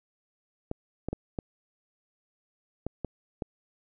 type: clicks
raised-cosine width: 2 ms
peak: -18 dBFS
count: 7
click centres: 0.714 / 1.086 / 1.13 / 1.388 / 2.866 / 3.047 / 3.422 s
effects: none